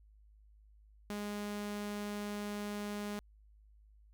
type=tone; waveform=sawtooth; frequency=206.5 Hz; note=G#3; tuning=10 cents flat; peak=-34 dBFS; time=1.1-3.19 s; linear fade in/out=0 ms; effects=added 52 Hz sine -59 dBFS peak until 4.13 s